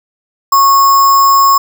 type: tone with sample-and-hold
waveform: sine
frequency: 1100 Hz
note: C#6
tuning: 14 cents flat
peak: -4 dBFS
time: 0.52-1.58 s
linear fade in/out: 5 ms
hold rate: 6300 Hz
effects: none